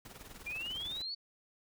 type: noise with tremolo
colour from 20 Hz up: pink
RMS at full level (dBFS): -48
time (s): 0.05-1.02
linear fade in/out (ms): 2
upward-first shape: triangle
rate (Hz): 20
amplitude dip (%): 75
type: exponential sweep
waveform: sine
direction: up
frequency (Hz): 2354 to 4549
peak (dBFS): -37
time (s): 0.46-1.15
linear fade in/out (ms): 10
effects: none